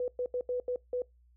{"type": "tone bursts at uneven times", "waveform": "sine", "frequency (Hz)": 495.7, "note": "B4", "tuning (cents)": 6, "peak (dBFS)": -29, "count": 6, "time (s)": [[0, 0.08], [0.19, 0.26], [0.34, 0.41], [0.49, 0.6], [0.68, 0.76], [0.93, 1.02]], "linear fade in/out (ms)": 2, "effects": ["noise-tail reverb RT60 0.2 s tail -24 dB re dry", "added 60 Hz sine -60 dBFS peak until 1.36 s"]}